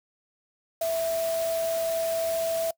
sine tone in noise, 659.3 Hz, E5, in tune, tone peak -24 dBFS, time 0.81-2.71 s, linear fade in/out 5 ms, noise white, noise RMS -37 dBFS, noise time 0.81-2.71 s, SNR +10 dB, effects noise-tail reverb RT60 0.1 s tail -24 dB re dry

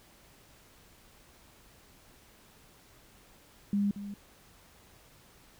sine tone with echo, 202.3 Hz, G#3, 45 cents flat, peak -25 dBFS, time 3.73-3.91 s, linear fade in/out 2 ms, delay 230 ms, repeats 1, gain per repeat -12 dB, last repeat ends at 4.14 s, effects pink hiss -59 dBFS RMS until 5.59 s

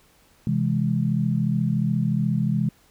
sine chord, C augmented, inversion none, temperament equal, 130.81 / 164.81 / 207.7 Hz, C3 / E3 / G#3, 0 / 0 / 0 cents, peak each -24 dBFS, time 0.47-2.69 s, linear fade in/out 2 ms, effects pink hiss -58 dBFS RMS until 2.9 s

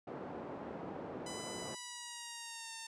pink band-pass noise, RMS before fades -45 dBFS, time 0.07-1.75 s, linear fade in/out 5 ms, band 230 to 800 Hz, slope 12 dB/octave
5% pulse tone with pitch glide, 1000 to 906.5 Hz, B5 to A#5, +21 to -49 cents, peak -32 dBFS, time 1.26-2.87 s, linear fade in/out 5 ms, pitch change -170 cents, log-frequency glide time 1.56-2.75 s
effects resampled to 22050 Hz

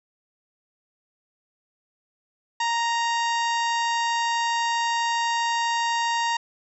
harmonic tone, 932.3 Hz, A#5, in tune, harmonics 1 / 2 / 3 / 4 / 5 / 6 / 7 / 8, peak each -23 / -29 / -33 / -35 / -37 / -39 / -40 / -41 dBFS, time 2.6-6.37 s, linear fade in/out 5 ms, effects none

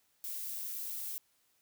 violet noise, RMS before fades -40 dBFS, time 0.24-1.18 s, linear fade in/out 0 ms, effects white hiss -73 dBFS RMS until 1.61 s

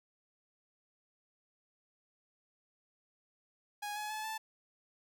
sawtooth tone with pitch steps, 828 / 844.4 / 861.2 / 878.2 Hz, G#5 / G#5 / A5 / A5, -5 / +29 / -37 / -4 cents, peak -34 dBFS, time 3.82-4.38 s, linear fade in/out 10 ms, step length 140 ms, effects none

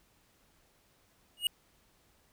square tone with exponential growth, 2876 Hz, F#7, 50 cents flat, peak -23 dBFS, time 1.37-1.47 s, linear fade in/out 2 ms, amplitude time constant 21 ms, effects pink hiss -68 dBFS RMS until 2.32 s

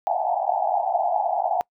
pink band-pass noise, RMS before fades -23 dBFS, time 0.07-1.61 s, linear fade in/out 0 ms, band 660 to 860 Hz, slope 96 dB/octave, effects noise-tail reverb RT60 0.1 s tail -25 dB re dry

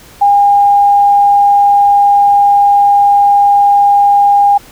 sine tone, 810 Hz, G#5, 43 cents flat, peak -4 dBFS, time 0.21-4.58 s, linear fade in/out 10 ms, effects pink hiss -38 dBFS RMS until 4.71 s

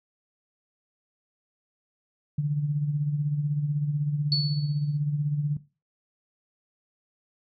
sine tone with tremolo, 146.83 Hz, D3, in tune, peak -21 dBFS, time 2.38-5.57 s, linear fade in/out 5 ms, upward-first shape sine, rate 16 Hz, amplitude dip 50%
sine tone with exponential decay, 4435 Hz, C#8, in tune, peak -20 dBFS, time 4.32-4.97 s, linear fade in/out 1 ms, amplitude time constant 140 ms
effects noise-tail reverb RT60 0.3 s tail -17 dB re dry

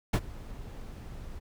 brown noise with ADSR envelope, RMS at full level -18 dBFS, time 0.13-1.4 s, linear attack 9 ms, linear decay 57 ms, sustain -24 dB, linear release 23 ms, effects none

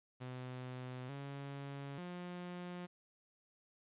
sawtooth tone with pitch steps, 126.9 / 139.9 / 177.7 Hz, B2 / C#3 / F3, +47 / +16 / +30 cents, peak -40 dBFS, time 0.2-2.87 s, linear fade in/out 20 ms, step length 890 ms, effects resampled to 8000 Hz + 12-bit

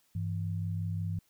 sine tone pair together, 99.21 / 164.81 Hz, G2 / E3, +21 / 0 cents, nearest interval major sixth, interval 879 cents, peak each -32 / -36 dBFS, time 0.15-1.19 s, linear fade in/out 5 ms, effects white hiss -70 dBFS RMS until 1.29 s

